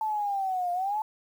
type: linear two-way sweep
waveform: sine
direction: down then up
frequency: 880 to 698.5 to 880 Hz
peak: -26 dBFS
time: 0.01-1.02 s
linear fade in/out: 2 ms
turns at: 0.72 s
effects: 9-bit